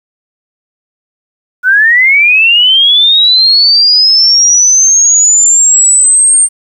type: linear sweep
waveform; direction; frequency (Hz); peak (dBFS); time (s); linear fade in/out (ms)
sine; up; 1453 to 8760; -3; 1.63-6.49; 50
effects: 7-bit